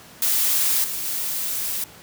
blue noise with level steps, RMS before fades -20 / -28 / -26 dBFS, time 0.22-1.84 s, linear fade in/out 2 ms, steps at 0.84 / 1.05 s, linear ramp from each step 2 ms, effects pink hiss -45 dBFS RMS until 2.02 s + high-pass 100 Hz 12 dB/octave

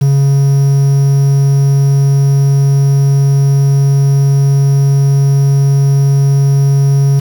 triangle tone with quantisation, 138.59 Hz, C#3, in tune, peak -4 dBFS, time 0.01-7.2 s, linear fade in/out 10 ms, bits 5, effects none

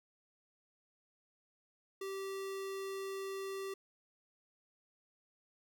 square tone, 388.6 Hz, G4, 15 cents flat, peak -40 dBFS, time 2.01-3.74 s, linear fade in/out 5 ms, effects none

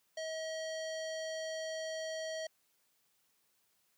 square tone with low-pass filter, 638 Hz, D#5, 43 cents sharp, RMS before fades -40 dBFS, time 0.17-2.47 s, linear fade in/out 5 ms, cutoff 5500 Hz, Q 2.1, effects white hiss -75 dBFS RMS until 3.97 s + high-pass 80 Hz 12 dB/octave

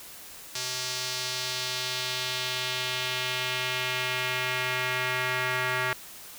square tone with band-pass filter sweep, 127.1 Hz, C3, 50 cents flat, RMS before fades -30 dBFS, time 0.55-5.93 s, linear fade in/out 2 ms, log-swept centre 5400 to 1800 Hz, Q 1.6, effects white hiss -45 dBFS RMS until 6.38 s

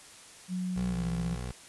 sine tone with pitch glide, 182.9 to 169.67 Hz, F#3 to F3, -20 to -50 cents, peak -30 dBFS, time 0.48-1.38 s, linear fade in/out 50 ms, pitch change -130 cents, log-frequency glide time 0.88-1.04 s
20% pulse tone with vibrato, 61.74 Hz, B1, in tune, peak -30 dBFS, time 0.76-1.52 s, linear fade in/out 5 ms, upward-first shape square, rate 6 Hz, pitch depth 11 cents each way
effects white hiss -51 dBFS RMS until 1.68 s + resampled to 24000 Hz

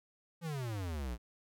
square exponential sweep, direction down, 174.61 to 54.9 Hz, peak -37 dBFS, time 0.41-1.18 s, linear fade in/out 50 ms, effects none

